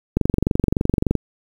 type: click train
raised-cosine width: 3 ms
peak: -4 dBFS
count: 24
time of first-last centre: 0.17-1.153 s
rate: 23.4 Hz
effects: 7-bit